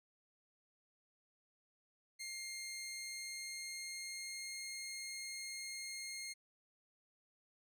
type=tone with pitch glide; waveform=15% pulse; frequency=2120 to 2134 Hz; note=C7 to C7; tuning=+22 to +34 cents; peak=-37 dBFS; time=2.19-6.34 s; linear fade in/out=20 ms; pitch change=+12 cents; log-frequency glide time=2.77-4.64 s; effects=none